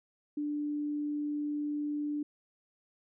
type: tone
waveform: sine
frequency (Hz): 294.9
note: D4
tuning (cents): +7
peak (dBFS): -31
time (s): 0.37-2.23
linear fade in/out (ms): 5
effects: none